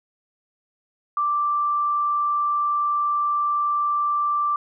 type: tone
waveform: sine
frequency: 1174.7 Hz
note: D6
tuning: in tune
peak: -19 dBFS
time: 1.17-4.56 s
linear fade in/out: 2 ms
effects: none